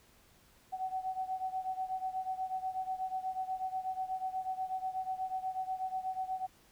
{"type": "beating tone pair", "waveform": "sine", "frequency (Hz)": [750, 758.2], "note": ["F#5", "F#5"], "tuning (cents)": [23, 42], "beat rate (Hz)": 8.2, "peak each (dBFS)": [-36, -39], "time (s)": [0.72, 6.47], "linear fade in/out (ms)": 20, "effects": ["pink hiss -64 dBFS RMS until 6.71 s"]}